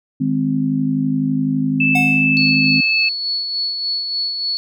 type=chord; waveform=sine; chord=Ab major; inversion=second; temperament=just; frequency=155.74 / 207.7 / 259.6 Hz; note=Eb3 / Ab3 / C4; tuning=+2 / 0 / -13 cents; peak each=-21 / -23 / -17 dBFS; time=0.2-2.81 s; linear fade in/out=10 ms
type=tone with pitch glide; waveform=sine; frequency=2635 to 2611 Hz; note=E7 to E7; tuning=-1 to -17 cents; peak=-14 dBFS; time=1.8-3.09 s; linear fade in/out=5 ms; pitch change=-16 cents; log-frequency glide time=2.19-2.74 s
type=tone with exponential decay; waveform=square; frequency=730 Hz; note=F#5; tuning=24 cents flat; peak=-18 dBFS; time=1.95-2.38 s; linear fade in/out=5 ms; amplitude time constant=92 ms
type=tone with tremolo; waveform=sine; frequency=4407 Hz; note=C#8; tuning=11 cents flat; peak=-17 dBFS; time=2.37-4.57 s; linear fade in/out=0 ms; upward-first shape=sine; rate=3.4 Hz; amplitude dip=40%
effects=none